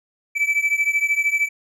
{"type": "beating tone pair", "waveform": "triangle", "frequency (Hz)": [2306, 2319], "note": ["D7", "D7"], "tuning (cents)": [-32, -22], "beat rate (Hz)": 13, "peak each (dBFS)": [-18, -20], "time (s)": [0.35, 1.49], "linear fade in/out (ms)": 20, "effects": []}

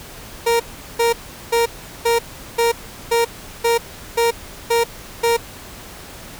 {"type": "tone bursts", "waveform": "30% pulse", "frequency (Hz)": 466.3, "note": "A#4", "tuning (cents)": 1, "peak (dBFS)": -11, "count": 10, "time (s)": [0.46, 5.37], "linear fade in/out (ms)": 10, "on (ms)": 140, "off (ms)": 390, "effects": ["pink hiss -37 dBFS RMS until 6.39 s"]}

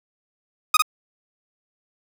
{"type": "tone with echo", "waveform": "sawtooth", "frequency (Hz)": 1244.5, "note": "D#6", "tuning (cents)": 0, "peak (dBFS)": -9, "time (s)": [0.74, 0.77], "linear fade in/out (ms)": 5, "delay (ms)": 52, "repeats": 1, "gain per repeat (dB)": -2, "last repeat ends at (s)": 0.822, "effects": ["7-bit"]}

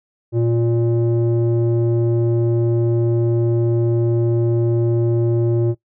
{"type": "tone with low-pass filter", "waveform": "square", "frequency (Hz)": 116.9, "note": "A#2", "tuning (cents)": 5, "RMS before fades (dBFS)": -17, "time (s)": [0.32, 5.75], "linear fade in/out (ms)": 50, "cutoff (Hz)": 430, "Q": 6.1, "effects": ["noise-tail reverb RT60 0.1 s tail -18 dB re dry"]}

